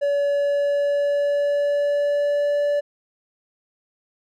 triangle tone with pitch glide, 570 to 579.6 Hz, C#5 to D5, +48 to -23 cents, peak -16 dBFS, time 0.01-2.81 s, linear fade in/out 20 ms, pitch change +29 cents, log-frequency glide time 0.28-2.6 s, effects none

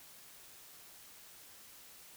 silence, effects white hiss -56 dBFS RMS until 2.16 s

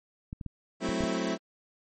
clicks, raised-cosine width 5 ms, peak -24 dBFS, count 6, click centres 0.329 / 0.412 / 0.463 / 0.89 / 1.007 / 1.038 s
25% pulse chord, F# half-diminished seventh, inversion none, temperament equal with one note detuned, 185 / 218.6 / 261.6 / 329.6 Hz, F#3 / A3 / C4 / E4, 0 / -11 / 0 / 0 cents, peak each -30 dBFS, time 0.8-1.38 s, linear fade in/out 50 ms
effects MP3 32 kbps

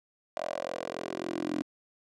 10% pulse tone with high-pass filter sweep, 43.65 Hz, F1, in tune, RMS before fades -35 dBFS, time 0.37-1.62 s, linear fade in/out 0 ms, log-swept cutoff 630 to 290 Hz, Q 5, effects low-pass 7000 Hz 12 dB/octave

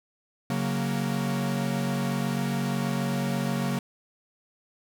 45% pulse chord, F# major, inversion second, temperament equal, 138.59 / 185 / 233.1 Hz, C#3 / F#3 / A#3, 0 / 0 / 0 cents, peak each -30 dBFS, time 0.5-3.79 s, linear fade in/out 2 ms, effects none

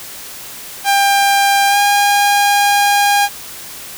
sawtooth tone with pitch glide, 797 to 811.9 Hz, G5 to G#5, +28 to -39 cents, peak -6 dBFS, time 0.84-3.29 s, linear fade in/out 50 ms, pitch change +33 cents, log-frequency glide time 1.68-1.77 s, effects white hiss -31 dBFS RMS until 3.97 s

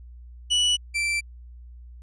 40% pulse tone pair in turn, 2950 / 2341 Hz, F#7 / D7, -6 / -6 cents, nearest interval major third, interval 400 cents, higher first, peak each -18 / -22 dBFS, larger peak first, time 0.5-0.77 / 0.94-1.21 s, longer neither, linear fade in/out 20 ms, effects added 60 Hz sine -41 dBFS peak until 2.02 s + resampled to 22050 Hz

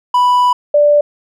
triangle / sine tone pair in turn, 987.8 / 587.3 Hz, B5 / D5, 0 / 0 cents, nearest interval major sixth, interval 900 cents, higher first, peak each -6 dBFS, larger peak neither, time 0.14-0.53 / 0.74-1.01 s, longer first, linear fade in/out 5 ms, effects none

